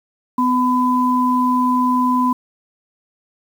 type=tone pair together; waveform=sine; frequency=251.2 / 1005 Hz; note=B3 / B5; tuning=+30 / +30 cents; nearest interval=2 octaves; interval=2400 cents; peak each=-16 dBFS; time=0.38-2.33 s; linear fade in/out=5 ms; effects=7-bit